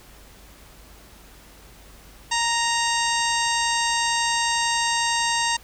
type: harmonic tone with a mistuned harmonic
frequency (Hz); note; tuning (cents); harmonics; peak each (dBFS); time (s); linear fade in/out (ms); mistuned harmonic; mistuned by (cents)
931; A#5; -2; 1 / 2 / 3 / 4 / 5 / 6 / 7 / 8 / 9; -24 / -27 / -29 / -30 / -31 / -32 / -32 / -33 / -34; 2.31-5.57; 10; 7; -43
effects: added 50 Hz sine -49 dBFS peak until 5.63 s + pink hiss -49 dBFS RMS until 5.63 s